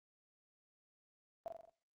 sine tone with echo, 670 Hz, E5, 28 cents sharp, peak -39 dBFS, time 1.46-1.48 s, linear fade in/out 0 ms, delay 43 ms, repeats 5, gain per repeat -4 dB, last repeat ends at 1.695 s, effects noise-tail reverb RT60 0.4 s tail -24 dB re dry + Opus 24 kbps

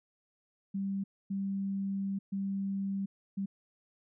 sine tone bursts at uneven times, 196 Hz, G3, in tune, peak -31 dBFS, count 4, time 0.74-1.04 / 1.3-2.19 / 2.32-3.06 / 3.37-3.46 s, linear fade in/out 10 ms, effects none

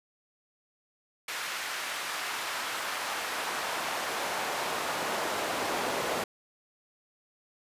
brown noise with high-pass filter sweep, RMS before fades -33 dBFS, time 1.28-6.24 s, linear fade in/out 5 ms, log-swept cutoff 1600 to 540 Hz, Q 0.89, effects resampled to 32000 Hz

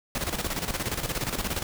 pink noise with tremolo, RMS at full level -28 dBFS, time 0.15-1.63 s, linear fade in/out 2 ms, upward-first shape square, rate 17 Hz, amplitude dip 65%, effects none

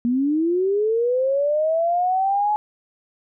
sine linear sweep, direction up, 233.1 to 851 Hz, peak -17 dBFS, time 0.05-2.56 s, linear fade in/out 0 ms, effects none

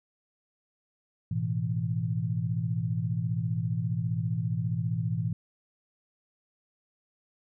sine chord, A suspended second, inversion none, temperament equal with one note detuned, 108.55 / 123.47 / 164.81 Hz, A2 / B2 / E3, -23 / 0 / 0 cents, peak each -31 dBFS, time 1.31-5.33 s, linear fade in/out 5 ms, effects none

